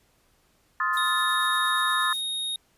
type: chord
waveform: sine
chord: F dominant seventh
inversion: second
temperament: just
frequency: 1047.7 / 1257.2 / 1396.9 / 1746.1 Hz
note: C6 / Eb6 / F6 / A6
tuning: +2 / +18 / 0 / -14 cents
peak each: -28 / -27 / -33 / -27 dBFS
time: 0.8-2.13 s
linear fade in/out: 2 ms
type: noise with tremolo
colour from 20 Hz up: violet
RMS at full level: -41 dBFS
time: 0.93-2.21 s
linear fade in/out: 2 ms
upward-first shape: sine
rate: 8.4 Hz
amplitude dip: 45%
type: tone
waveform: square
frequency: 3729 Hz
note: A#7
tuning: in tune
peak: -28 dBFS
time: 0.97-2.56 s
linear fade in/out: 2 ms
effects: pink hiss -65 dBFS RMS until 2.77 s + resampled to 32000 Hz